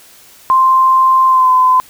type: tone with pitch glide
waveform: sine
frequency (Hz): 1046.5 to 1020.8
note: C6 to C6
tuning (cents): 0 to -43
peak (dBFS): -6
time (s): 0.5-1.8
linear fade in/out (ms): 0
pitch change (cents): -43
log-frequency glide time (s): 1.27-1.51
effects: white hiss -42 dBFS RMS until 1.89 s